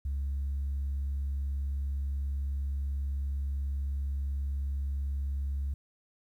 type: tone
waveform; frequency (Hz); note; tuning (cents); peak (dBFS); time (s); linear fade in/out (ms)
sine; 69.3; C#2; 0; -28; 0.05-5.74; 5
effects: tanh soft clip ceiling -27 dBFS + 11-bit